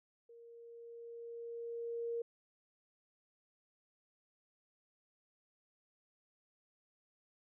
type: tone with level ramp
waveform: sine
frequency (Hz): 466.9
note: A#4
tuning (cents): +3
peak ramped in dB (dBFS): -55 to -35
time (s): 0.29-2.22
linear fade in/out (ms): 5
effects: none